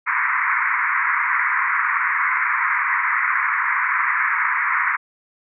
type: band-pass noise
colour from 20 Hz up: white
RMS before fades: -20 dBFS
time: 0.06-4.97 s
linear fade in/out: 20 ms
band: 970 to 2200 Hz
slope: 96 dB/octave
effects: none